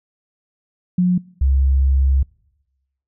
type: tone pair in turn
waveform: sine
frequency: 180 / 67.42 Hz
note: F#3 / C#2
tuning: -47 / -48 cents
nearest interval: octave + perfect fourth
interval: 1701 cents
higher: first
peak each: -12 dBFS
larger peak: neither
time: 0.98-1.18 / 1.41-2.23 s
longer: second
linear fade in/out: 5 ms
effects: noise-tail reverb RT60 1.0 s tail -25 dB re dry